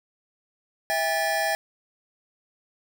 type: tone cluster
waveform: square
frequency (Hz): 650 / 803 / 1742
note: E5 / G5 / A6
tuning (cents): -24 / +41 / -18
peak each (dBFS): -28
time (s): 0.9-1.55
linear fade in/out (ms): 0
effects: 9-bit